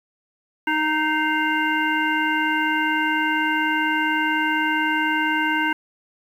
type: harmonic tone with a mistuned harmonic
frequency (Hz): 310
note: D#4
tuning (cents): -6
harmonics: 1 / 3 / 5 / 7 / 9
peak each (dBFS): -25 / -24 / -23 / -27 / -29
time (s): 0.67-5.73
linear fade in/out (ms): 5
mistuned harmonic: 7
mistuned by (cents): -52
effects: 8-bit